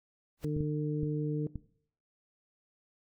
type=noise with exponential growth; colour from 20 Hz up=pink; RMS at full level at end=-43 dBFS; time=0.37-0.45 s; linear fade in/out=5 ms; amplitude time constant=16 ms
type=harmonic tone; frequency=150.4 Hz; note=D3; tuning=42 cents sharp; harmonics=1 / 2 / 3; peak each=-32 / -35 / -37 dBFS; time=0.44-1.47 s; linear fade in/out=2 ms
type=clicks; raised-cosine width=5 ms; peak=-25 dBFS; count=4; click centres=0.566 / 0.607 / 1.032 / 1.557 s
effects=noise-tail reverb RT60 0.6 s tail -19 dB re dry